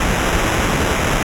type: noise with sample-and-hold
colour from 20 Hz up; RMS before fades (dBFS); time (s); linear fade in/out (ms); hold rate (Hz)
pink; -17; 0-1.23; 5; 4410
effects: low-pass 12000 Hz 12 dB/octave